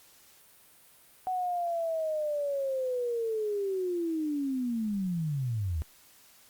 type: linear sweep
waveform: sine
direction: down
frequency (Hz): 748 to 72.6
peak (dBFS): -28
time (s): 1.27-5.82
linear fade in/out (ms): 0
effects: white hiss -58 dBFS RMS until 6.49 s + Opus 48 kbps